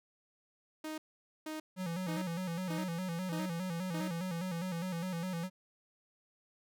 sawtooth tone bursts, 311.1 Hz, D#4, in tune, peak -35 dBFS, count 6, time 0.84-4.08 s, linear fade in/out 5 ms, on 140 ms, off 480 ms
square tone with vibrato, 176.4 Hz, F3, 18 cents sharp, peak -36 dBFS, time 1.76-5.5 s, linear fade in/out 50 ms, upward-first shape square, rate 4.9 Hz, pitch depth 88 cents each way
effects none

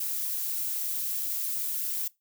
violet noise, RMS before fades -31 dBFS, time 0-2.08 s, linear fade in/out 5 ms, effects noise-tail reverb RT60 0.2 s tail -21 dB re dry

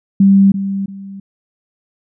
sine tone with echo, 196 Hz, G3, in tune, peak -5 dBFS, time 0.2-0.52 s, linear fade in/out 5 ms, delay 340 ms, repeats 2, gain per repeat -11 dB, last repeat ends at 1.2 s, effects none

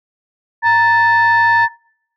sine tone pair together, 932.3 / 1759.9 Hz, A#5 / A6, 0 / 0 cents, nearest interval major seventh, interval 1100 cents, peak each -10 dBFS, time 0.62-1.69 s, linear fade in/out 50 ms, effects noise-tail reverb RT60 0.7 s tail -26 dB re dry + tanh soft clip ceiling -5 dBFS

